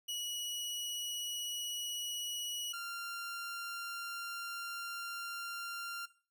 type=tone pair in turn; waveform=sawtooth; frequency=2921 / 1387.3 Hz; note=F#7 / F6; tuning=-23 / -12 cents; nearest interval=octave + minor second; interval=1289 cents; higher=first; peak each=-34 / -36 dBFS; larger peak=first; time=0.08-2.73 / 2.73-6.06 s; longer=second; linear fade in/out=10 ms; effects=noise-tail reverb RT60 0.4 s tail -17 dB re dry